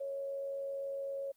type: tone with frequency modulation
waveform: sine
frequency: 551 Hz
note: C#5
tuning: 11 cents flat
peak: -36 dBFS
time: 0-1.32 s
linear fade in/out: 10 ms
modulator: 92.4 Hz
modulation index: 0.23
effects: white hiss -73 dBFS RMS until 1.36 s + Opus 24 kbps